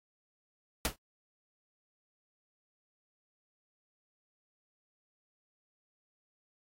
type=noise with exponential decay; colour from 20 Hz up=pink; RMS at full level=-25 dBFS; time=0.85-0.96 s; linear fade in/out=1 ms; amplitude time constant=23 ms; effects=AAC 48 kbps